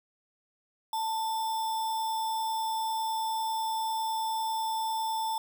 sine tone with sample-and-hold, 889 Hz, A5, 18 cents sharp, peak -28 dBFS, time 0.93-5.38 s, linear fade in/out 2 ms, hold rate 4410 Hz, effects none

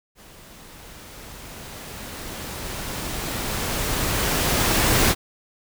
pink noise with level ramp, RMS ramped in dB -47 to -17 dBFS, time 0.15-5.15 s, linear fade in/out 50 ms, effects none

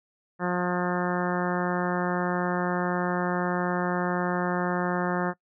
harmonic tone, 178.4 Hz, F3, 37 cents sharp, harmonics 1 / 2 / 3 / 4 / 5 / 6 / 7 / 8 / 9 / 10, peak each -28 / -31 / -33 / -34 / -35 / -36 / -36 / -37 / -38 / -38 dBFS, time 0.39-5.34 s, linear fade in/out 50 ms, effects noise-tail reverb RT60 0.1 s tail -23 dB re dry

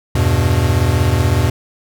square chord, E minor, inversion none, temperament equal with one note detuned, 81.84 / 98 / 123.47 Hz, E2 / G2 / B2, -12 / 0 / 0 cents, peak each -17 dBFS, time 0.15-1.5 s, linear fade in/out 5 ms, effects none

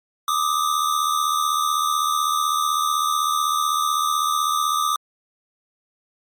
square tone pair together, 1185.1 / 1261 Hz, D6 / D#6, +15 / +23 cents, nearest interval minor second, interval 108 cents, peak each -21 / -24 dBFS, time 0.28-4.96 s, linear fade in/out 2 ms, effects MP3 64 kbps

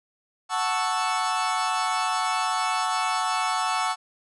40% pulse chord, F# minor seventh, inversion none, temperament equal, 740 / 880 / 1108.7 / 1318.5 Hz, F#5 / A5 / C#6 / E6, 0 / 0 / 0 / 0 cents, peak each -28 dBFS, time 0.49-3.96 s, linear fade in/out 50 ms, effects resampled to 24000 Hz

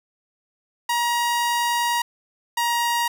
sawtooth tone pair in turn, 950 / 945.6 Hz, A#5 / A#5, +33 / +24 cents, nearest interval unison, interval 9 cents, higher first, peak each -16 dBFS, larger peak neither, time 0.89-2.02 / 2.57-3.08 s, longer first, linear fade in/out 5 ms, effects none

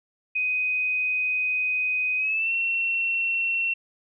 sine tone with pitch glide, 2504 to 2715 Hz, D#7 to F7, +10 to -50 cents, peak -22 dBFS, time 0.35-3.74 s, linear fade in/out 10 ms, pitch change +140 cents, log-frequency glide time 2.17-2.52 s, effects none

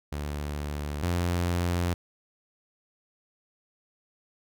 sawtooth tone pair in turn, 73.42 / 87.41 Hz, D2 / F2, 0 / +2 cents, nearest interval minor third, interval 302 cents, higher second, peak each -27 / -21 dBFS, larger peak second, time 0.12-1.03 / 1.03-1.94 s, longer neither, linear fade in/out 5 ms, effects none

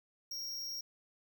square tone with amplitude modulation, 5590 Hz, F8, 1 cent sharp, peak -37 dBFS, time 0.31-0.81 s, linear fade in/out 5 ms, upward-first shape sine, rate 263 Hz, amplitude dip 50%, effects 11-bit

